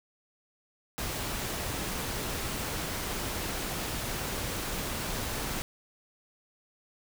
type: noise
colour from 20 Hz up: pink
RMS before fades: -34 dBFS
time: 0.98-5.62 s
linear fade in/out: 0 ms
effects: none